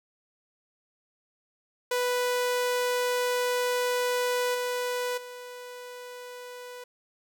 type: tone with level steps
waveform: sawtooth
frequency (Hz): 493.9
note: B4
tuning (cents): 0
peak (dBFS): -21 / -24 / -36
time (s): 1.91-6.84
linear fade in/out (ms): 5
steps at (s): 4.54 / 5.17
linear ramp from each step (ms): 10
effects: none